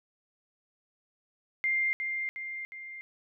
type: tone with echo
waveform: sine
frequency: 2104 Hz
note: C7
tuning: 9 cents sharp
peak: -25 dBFS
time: 1.64-1.93 s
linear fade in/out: 0 ms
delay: 360 ms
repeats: 3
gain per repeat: -5 dB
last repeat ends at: 3.01 s
effects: none